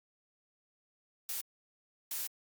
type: noise bursts at uneven times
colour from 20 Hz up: blue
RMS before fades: -37 dBFS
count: 2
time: 1.29-1.41 / 2.11-2.27 s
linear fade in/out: 2 ms
effects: Opus 48 kbps